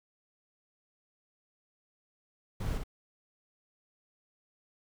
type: noise with echo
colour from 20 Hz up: brown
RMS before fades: -33 dBFS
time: 2.6-2.78 s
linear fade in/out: 5 ms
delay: 57 ms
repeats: 1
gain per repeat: -4 dB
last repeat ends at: 2.837 s
effects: none